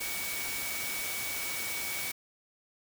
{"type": "tone in noise", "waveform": "sine", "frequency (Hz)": 2254, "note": "C#7", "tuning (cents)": 28, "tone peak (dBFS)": -38, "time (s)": [0, 2.12], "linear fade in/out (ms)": 10, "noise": "white", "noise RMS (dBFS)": -36, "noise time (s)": [0, 2.12], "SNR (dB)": -5, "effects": []}